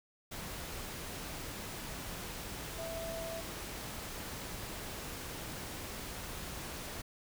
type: tone in noise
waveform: sine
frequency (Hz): 659.3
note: E5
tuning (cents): 0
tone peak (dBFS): -40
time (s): 2.78-3.41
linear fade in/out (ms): 10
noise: pink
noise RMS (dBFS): -43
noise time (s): 0.31-7.02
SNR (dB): 0
effects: none